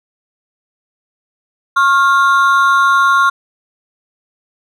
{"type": "ring-modulated tone", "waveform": "triangle", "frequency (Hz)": 1244.5, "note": "D#6", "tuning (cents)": 0, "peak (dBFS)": -3, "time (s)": [1.76, 3.3], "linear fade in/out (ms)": 10, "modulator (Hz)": 154, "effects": []}